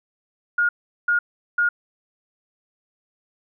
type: tone bursts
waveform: sine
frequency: 1428 Hz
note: F6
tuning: 38 cents sharp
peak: -16 dBFS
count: 3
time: 0.58-1.69 s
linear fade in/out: 5 ms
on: 110 ms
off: 390 ms
effects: none